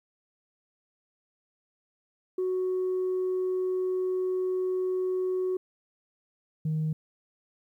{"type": "tone pair in turn", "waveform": "sine", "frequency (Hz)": [370, 156.15], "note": ["F#4", "D#3"], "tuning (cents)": [0, 7], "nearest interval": "octave + minor third", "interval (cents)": 1493, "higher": "first", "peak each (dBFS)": -24, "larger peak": "neither", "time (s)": [[2.38, 5.57], [6.65, 6.93]], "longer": "first", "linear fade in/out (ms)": 5, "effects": ["tanh soft clip ceiling -23 dBFS", "11-bit"]}